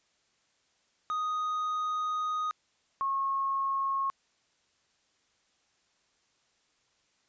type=tone pair in turn; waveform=triangle / sine; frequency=1244.5 / 1088.4 Hz; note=D#6 / C#6; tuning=0 / -32 cents; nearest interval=major second; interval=232 cents; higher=first; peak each=-27 dBFS; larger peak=neither; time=1.1-2.51 / 3.01-4.1 s; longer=first; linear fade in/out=0 ms; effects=white hiss -71 dBFS RMS until 7.28 s + resampled to 16000 Hz